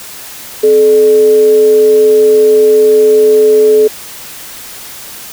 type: tone with frequency modulation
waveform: sine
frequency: 430 Hz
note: A4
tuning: 40 cents flat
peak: -3 dBFS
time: 0.63-3.88 s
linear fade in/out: 10 ms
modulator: 171 Hz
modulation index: 0.21
effects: white hiss -28 dBFS RMS until 5.32 s